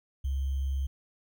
sine tone with sample-and-hold, 67.7 Hz, C#2, 40 cents flat, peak -27 dBFS, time 0.24-0.87 s, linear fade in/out 10 ms, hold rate 3150 Hz, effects none

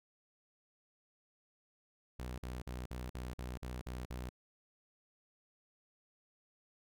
sawtooth tone bursts, 62.1 Hz, B1, 10 cents sharp, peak -37 dBFS, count 9, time 2.19-4.292 s, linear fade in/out 5 ms, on 190 ms, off 49 ms, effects none

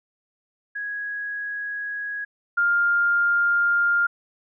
sine tone pair in turn, 1661.2 / 1403 Hz, G#6 / F6, 0 / +8 cents, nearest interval minor third, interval 292 cents, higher first, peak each -27 / -17 dBFS, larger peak second, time 0.75-2.25 / 2.57-4.07 s, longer neither, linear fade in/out 10 ms, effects none

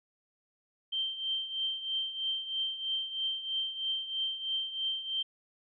sine tone with tremolo, 3136 Hz, G7, in tune, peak -28 dBFS, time 0.92-5.23 s, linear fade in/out 10 ms, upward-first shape triangle, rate 3.1 Hz, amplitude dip 75%, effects none

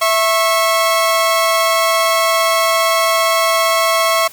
sawtooth tone pair together, 659.3 / 1093 Hz, E5 / C#6, 0 / -25 cents, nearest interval major sixth, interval 875 cents, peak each -11 dBFS, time 0.01-4.28 s, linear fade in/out 10 ms, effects white hiss -39 dBFS RMS until 4.32 s

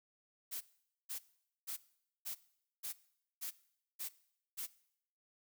blue noise bursts, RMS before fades -42 dBFS, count 8, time 0.51-4.67 s, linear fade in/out 20 ms, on 100 ms, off 480 ms, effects noise-tail reverb RT60 0.7 s tail -19 dB re dry

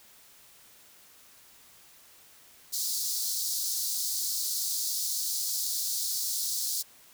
pink high-pass noise, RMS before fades -31 dBFS, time 2.72-6.83 s, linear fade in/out 20 ms, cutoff 4200 Hz, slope 48 dB/octave, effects white hiss -56 dBFS RMS until 7.13 s

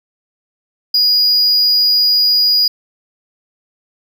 triangle tone, 4897 Hz, D#8, 28 cents flat, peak -8 dBFS, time 0.94-2.68 s, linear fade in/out 5 ms, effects none

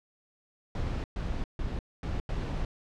brown noise bursts at uneven times, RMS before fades -32 dBFS, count 5, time 0.75-1.04 / 1.16-1.44 / 1.59-1.79 / 2.03-2.2 / 2.29-2.65 s, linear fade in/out 2 ms, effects low-pass 5000 Hz 12 dB/octave

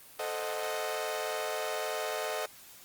sawtooth chord, A diminished seventh, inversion none, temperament equal, 440 / 523.3 / 622.3 / 740 Hz, A4 / C5 / Eb5 / Gb5, 0 / 0 / 0 / 0 cents, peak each -34 / -36 / -32 / -36 dBFS, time 0.19-2.46 s, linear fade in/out 5 ms, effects white hiss -53 dBFS RMS until 2.84 s + Opus 24 kbps

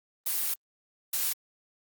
blue noise bursts at uneven times, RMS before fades -29 dBFS, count 2, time 0.26-0.54 / 1.13-1.33 s, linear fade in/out 5 ms, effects Opus 32 kbps

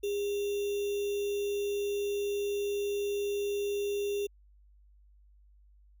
sine tone with sample-and-hold, 405.9 Hz, G#4, 40 cents flat, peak -29 dBFS, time 0.03-4.27 s, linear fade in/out 10 ms, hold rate 3150 Hz, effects added 50 Hz sine -57 dBFS peak until 6 s

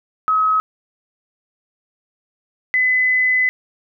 sine tone pair in turn, 1277 / 2015 Hz, D#6 / B6, +45 / +34 cents, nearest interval minor sixth, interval 789 cents, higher second, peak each -13 / -13 dBFS, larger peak neither, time 0.28-0.6 / 2.74-3.49 s, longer second, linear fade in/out 0 ms, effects none

